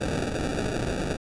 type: noise with sample-and-hold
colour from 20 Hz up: blue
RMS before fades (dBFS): -28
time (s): 0-1.17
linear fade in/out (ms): 20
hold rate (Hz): 1050
effects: resampled to 22050 Hz